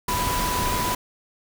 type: tone in noise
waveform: sine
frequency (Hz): 990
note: B5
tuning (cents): +4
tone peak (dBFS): -25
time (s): 0.08-0.95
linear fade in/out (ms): 5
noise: pink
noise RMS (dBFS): -26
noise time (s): 0.08-0.95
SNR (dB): -2
effects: none